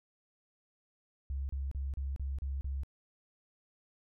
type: tone bursts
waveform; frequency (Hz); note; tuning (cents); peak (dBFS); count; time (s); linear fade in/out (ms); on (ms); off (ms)
sine; 68.1; C#2; -30; -33; 7; 1.3-2.834; 0; 190; 34
effects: none